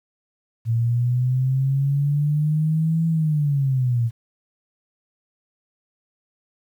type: linear two-way sweep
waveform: sine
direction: up then down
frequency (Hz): 113.4 to 164.81 to 113.4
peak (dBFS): -17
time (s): 0.65-4.11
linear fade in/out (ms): 50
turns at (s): 3.07
effects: 9-bit